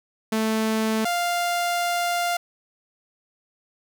sawtooth tone pair in turn, 220 / 698.5 Hz, A3 / F5, 0 / 0 cents, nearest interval octave + minor sixth, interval 2000 cents, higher second, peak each -17 / -18 dBFS, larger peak first, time 0.32-1.05 / 1.05-2.37 s, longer second, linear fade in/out 5 ms, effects none

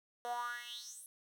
10% pulse tone with high-pass filter sweep, 240.1 Hz, B3, 49 cents flat, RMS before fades -43 dBFS, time 0.25-1.06 s, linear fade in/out 0 ms, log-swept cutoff 570 to 11000 Hz, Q 6.6, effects none

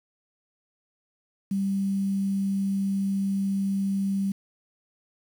sine tone with quantisation, 195.9 Hz, G3, 1 cent flat, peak -23 dBFS, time 1.51-4.32 s, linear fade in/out 5 ms, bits 8, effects none

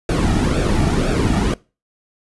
brown noise with flanger, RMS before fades -17 dBFS, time 0.09-1.54 s, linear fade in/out 2 ms, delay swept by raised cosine 0.98 to 1.97 ms, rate 2 Hz, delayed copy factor -0.65, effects noise-tail reverb RT60 0.3 s tail -22 dB re dry + resampled to 24000 Hz

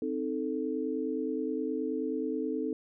sine chord, A diminished, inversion first, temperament equal, 261.6 / 311.1 / 440 Hz, C4 / Eb4 / A4, 0 / 0 / 0 cents, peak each -34 dBFS, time 0.02-2.73 s, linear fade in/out 2 ms, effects none

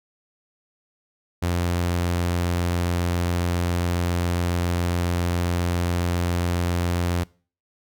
sawtooth tone, 87.31 Hz, F2, in tune, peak -17 dBFS, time 1.42-7.24 s, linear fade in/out 10 ms, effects noise-tail reverb RT60 0.4 s tail -23 dB re dry

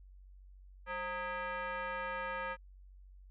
sine tone with frequency modulation, 196 Hz, G3, in tune, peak -36 dBFS, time 0.86-2.57 s, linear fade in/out 50 ms, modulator 725 Hz, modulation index 2.6, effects added 47 Hz sine -53 dBFS peak until 3.3 s

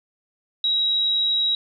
sine tone with vibrato, 3847 Hz, B7, 46 cents flat, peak -18 dBFS, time 0.64-1.55 s, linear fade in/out 2 ms, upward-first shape sine, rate 20 Hz, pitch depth 11 cents each way, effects none

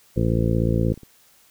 harmonic tone, 56.6 Hz, A1, 50 cents sharp, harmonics 1 / 2 / 3 / 4 / 5 / 6 / 7 / 8 / 9, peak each -25 / -22 / -24 / -27 / -32 / -28 / -36 / -31 / -30 dBFS, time 0.16-0.93 s, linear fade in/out 10 ms
clicks, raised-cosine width 3 ms, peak -30 / -22 / -28 / -29 dBFS, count 4, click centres 0.715 / 0.94 / 0.976 / 1.033 s
effects white hiss -56 dBFS RMS until 1.5 s

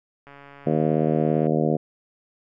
click train, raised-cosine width 0.5 ms, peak -30 dBFS, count 170, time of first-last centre 0.27-1.469 s, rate 141 Hz
harmonic tone, 77.78 Hz, D#2, in tune, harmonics 2 / 3 / 4 / 5 / 6 / 7 / 8 / 9, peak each -24 / -25 / -27 / -27 / -27 / -28 / -31 / -31 dBFS, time 0.66-1.77 s, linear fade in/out 10 ms
effects none

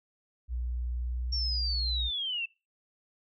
sine tone with pitch glide, 60.6 to 61.16 Hz, B1 to B1, -32 to -16 cents, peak -30 dBFS, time 0.48-2.11 s, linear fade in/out 50 ms, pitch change +16 cents, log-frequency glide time 1-1.16 s
sine linear sweep, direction down, 5550 to 2634 Hz, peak -30 dBFS, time 1.32-2.46 s, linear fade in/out 10 ms
effects noise-tail reverb RT60 0.3 s tail -25 dB re dry

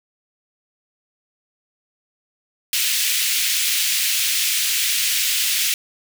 pink high-pass noise, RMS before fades -20 dBFS, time 2.73-5.74 s, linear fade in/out 2 ms, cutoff 2300 Hz, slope 24 dB/octave, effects none

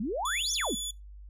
sine exponential two-way sweep, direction up then down, 189.2 to 6690 to 189.2 Hz, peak -29 dBFS, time 0-0.75 s, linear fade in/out 5 ms, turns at 0.53 s
20% pulse tone, 3443 Hz, A7, 38 cents flat, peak -27 dBFS, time 0.25-0.91 s, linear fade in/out 5 ms
effects noise-tail reverb RT60 0.2 s tail -21 dB re dry + added 50 Hz sine -44 dBFS peak until 1.29 s

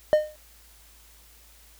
triangle tone with exponential decay, 610 Hz, D#5, 34 cents flat, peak -10 dBFS, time 0.13-0.36 s, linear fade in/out 0 ms, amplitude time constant 49 ms, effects added 55 Hz sine -55 dBFS peak until 1.79 s + white hiss -55 dBFS RMS until 1.79 s

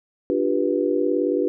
sine chord, G dominant seventh, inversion second, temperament just, 294 / 352.8 / 392 / 490 Hz, D4 / F4 / G4 / B4, +2 / +18 / 0 / -14 cents, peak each -24 dBFS, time 0.3-1.48 s, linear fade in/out 0 ms, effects none

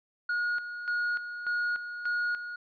triangle tone with tremolo, 1442 Hz, F#6, 45 cents flat, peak -25 dBFS, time 0.29-2.56 s, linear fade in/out 5 ms, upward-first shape square, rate 1.7 Hz, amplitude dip 65%, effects resampled to 11025 Hz

